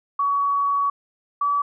sine tone pair in turn, 1128 / 1147.1 Hz, C#6 / D6, +30 / -41 cents, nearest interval unison, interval 29 cents, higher second, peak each -18 / -18 dBFS, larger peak neither, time 0.19-0.9 / 1.41-1.62 s, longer first, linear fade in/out 5 ms, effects none

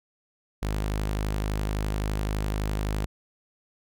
sawtooth tone, 51.8 Hz, G#1, 4 cents flat, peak -22 dBFS, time 0.62-3.06 s, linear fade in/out 10 ms, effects none

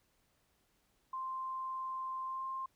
sine tone with pitch glide, 1046.5 to 1056.8 Hz, C6 to C6, 0 to +17 cents, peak -37 dBFS, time 1.13-2.66 s, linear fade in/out 5 ms, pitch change +17 cents, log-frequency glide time 2.25-2.45 s, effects pink hiss -75 dBFS RMS until 2.75 s

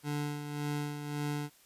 25% pulse tone with tremolo, 146.83 Hz, D3, in tune, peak -28 dBFS, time 0.03-1.5 s, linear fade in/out 50 ms, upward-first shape sine, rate 1.8 Hz, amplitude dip 55%, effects white hiss -62 dBFS RMS until 1.65 s + resampled to 32000 Hz

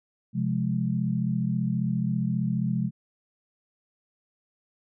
sine chord, F minor, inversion second, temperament just, 130.96 / 174.61 / 209.5 Hz, C3 / F3 / Ab3, +2 / 0 / +15 cents, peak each -28 dBFS, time 0.33-2.91 s, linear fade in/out 50 ms, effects none

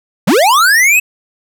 square linear sweep, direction up, 143.8 to 2634 Hz, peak -7 dBFS, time 0.27-1 s, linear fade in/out 10 ms, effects none

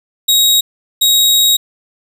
sawtooth tone bursts at uneven times, 3795 Hz, A#7, 30 cents sharp, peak -5 dBFS, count 2, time 0.28-0.61 / 1.01-1.57 s, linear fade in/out 10 ms, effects none

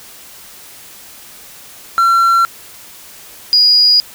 triangle / sine tone pair in turn, 1360 / 4894 Hz, F6 / D#8, -46 / -29 cents, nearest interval octave + minor seventh, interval 2217 cents, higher second, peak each -6 dBFS, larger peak neither, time 1.98-2.45 / 3.53-4 s, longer neither, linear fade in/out 0 ms, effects white hiss -37 dBFS RMS until 4.14 s

